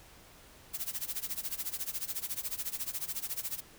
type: noise with tremolo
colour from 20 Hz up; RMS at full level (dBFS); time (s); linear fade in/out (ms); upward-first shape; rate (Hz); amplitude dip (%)
blue; -34; 0.73-3.61; 20; sine; 14; 90
effects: pink hiss -56 dBFS RMS until 3.78 s